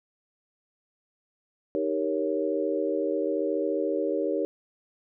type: chord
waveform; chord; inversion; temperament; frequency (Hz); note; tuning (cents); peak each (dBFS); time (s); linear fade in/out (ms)
sine; Eb dominant seventh; none; equal; 311.1 / 392 / 466.2 / 554.4; Eb4 / G4 / Bb4 / Db5; 0 / 0 / 0 / 0; -30; 1.75-4.45; 0
effects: none